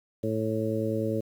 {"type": "harmonic tone", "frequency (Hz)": 110, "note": "A2", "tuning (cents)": 0, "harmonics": [1, 2, 3, 4, 5], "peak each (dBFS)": [-32, -32, -32, -32, -32], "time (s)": [0.23, 1.21], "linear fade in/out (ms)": 10, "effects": ["9-bit"]}